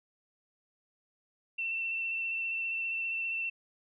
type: tone with vibrato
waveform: sine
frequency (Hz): 2690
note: E7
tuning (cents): +34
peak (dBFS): -31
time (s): 1.58-3.5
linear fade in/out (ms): 10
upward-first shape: sine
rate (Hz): 15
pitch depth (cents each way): 19
effects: none